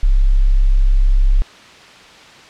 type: tone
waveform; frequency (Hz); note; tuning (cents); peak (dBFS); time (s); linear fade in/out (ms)
sine; 33.49; C1; +41; -8; 0.03-1.42; 0
effects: white hiss -40 dBFS RMS until 2.49 s + low-pass 4000 Hz 12 dB/octave